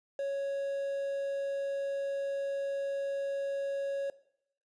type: tone with quantisation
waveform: triangle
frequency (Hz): 554.4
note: C#5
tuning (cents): 0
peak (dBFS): -29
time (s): 0.19-4.1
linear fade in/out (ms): 2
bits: 9
effects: noise-tail reverb RT60 0.7 s tail -18 dB re dry + resampled to 22050 Hz